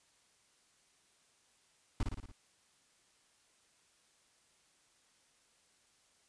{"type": "noise with echo", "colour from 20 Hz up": "brown", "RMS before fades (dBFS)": -30, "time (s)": [2, 2.03], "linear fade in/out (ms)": 2, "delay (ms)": 57, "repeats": 5, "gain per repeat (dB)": -4, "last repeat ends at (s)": 2.315, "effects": ["white hiss -70 dBFS RMS until 6.28 s", "resampled to 22050 Hz"]}